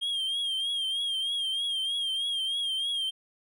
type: tone with vibrato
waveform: triangle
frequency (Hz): 3219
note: G7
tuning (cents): +45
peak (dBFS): -26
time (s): 0.01-3.11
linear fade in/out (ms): 20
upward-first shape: triangle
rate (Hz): 3.2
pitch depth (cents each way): 70
effects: none